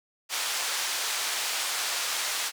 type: band-pass noise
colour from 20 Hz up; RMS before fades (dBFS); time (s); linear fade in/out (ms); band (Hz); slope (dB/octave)
white; -30; 0.29-2.52; 50; 720 to 7100; 12
effects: none